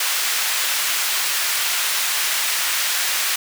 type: high-pass noise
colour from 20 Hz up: pink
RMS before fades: -21 dBFS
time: 0-3.36 s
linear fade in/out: 5 ms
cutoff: 1600 Hz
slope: 12 dB/octave
effects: none